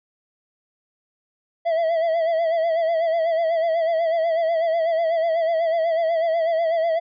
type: tone with vibrato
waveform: triangle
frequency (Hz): 659.3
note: E5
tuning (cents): 0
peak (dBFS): -16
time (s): 1.65-7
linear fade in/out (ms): 20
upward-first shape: sine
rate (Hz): 8.1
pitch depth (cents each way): 61
effects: resampled to 11025 Hz